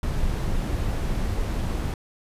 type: noise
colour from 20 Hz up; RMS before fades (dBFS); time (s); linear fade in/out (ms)
brown; -25; 0.03-1.94; 2
effects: resampled to 32000 Hz